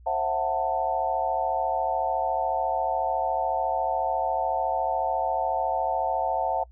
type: chord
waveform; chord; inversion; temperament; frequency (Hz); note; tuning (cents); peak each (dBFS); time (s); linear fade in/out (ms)
sine; F# half-diminished seventh; second; just; 532.8 / 666 / 740 / 888; C5 / E5 / F#5 / A5; +31 / +18 / 0 / +16; -32 / -29 / -27 / -28; 0.06-6.64; 10
effects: noise-tail reverb RT60 0.1 s tail -26 dB re dry + added 60 Hz sine -47 dBFS peak until 6.71 s